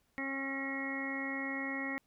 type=harmonic tone; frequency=271.7 Hz; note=C#4; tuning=35 cents flat; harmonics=1 / 2 / 3 / 4 / 5 / 7 / 8; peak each=-39 / -46 / -48 / -49 / -50 / -39 / -42 dBFS; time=0.18-1.98 s; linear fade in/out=0 ms; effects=pink hiss -75 dBFS RMS until 2.06 s